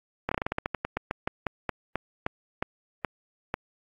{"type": "slowing click train", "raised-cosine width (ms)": 0.5, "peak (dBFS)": -12, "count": 21, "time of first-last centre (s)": [0.29, 3.541], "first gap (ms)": 25, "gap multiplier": 1.17, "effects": ["AAC 64 kbps"]}